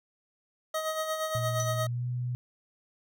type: tone with tremolo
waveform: 25% pulse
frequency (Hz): 630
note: D#5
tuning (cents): +21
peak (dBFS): -24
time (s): 0.74-1.87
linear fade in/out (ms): 5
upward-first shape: sine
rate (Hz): 8.6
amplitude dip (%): 50
type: tone with pitch glide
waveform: sine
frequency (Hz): 117.7 to 123.48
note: A#2 to B2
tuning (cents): +17 to 0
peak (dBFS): -29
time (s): 1.35-2.35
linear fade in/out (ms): 0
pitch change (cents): +83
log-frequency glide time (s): 1.78-2.06
type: tone with exponential decay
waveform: sine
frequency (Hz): 5990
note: F#8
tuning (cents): +20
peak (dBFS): -29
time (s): 1.6-1.79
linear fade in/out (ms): 0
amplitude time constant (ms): 40
effects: none